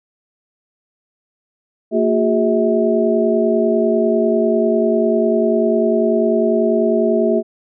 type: tone cluster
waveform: sine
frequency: 227.9 / 359.8 / 409.9 / 646 Hz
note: A#3 / F#4 / G#4 / E5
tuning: -39 / -48 / -23 / -35 cents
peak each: -18 dBFS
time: 1.91-7.43 s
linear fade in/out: 50 ms
effects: none